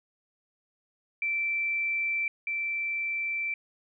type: tone pair in turn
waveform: sine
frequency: 2337 / 2337 Hz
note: D7 / D7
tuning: -9 / -9 cents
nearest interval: unison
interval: 0 cents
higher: neither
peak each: -26 / -28 dBFS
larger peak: first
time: 1.22-2.28 / 2.47-3.54 s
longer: second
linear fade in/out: 2 ms
effects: none